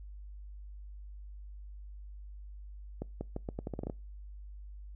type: accelerating click train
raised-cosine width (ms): 2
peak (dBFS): -23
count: 11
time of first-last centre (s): 3.02-3.898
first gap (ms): 190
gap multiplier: 0.81
effects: noise-tail reverb RT60 0.3 s tail -25 dB re dry + added 50 Hz sine -44 dBFS peak until 4.95 s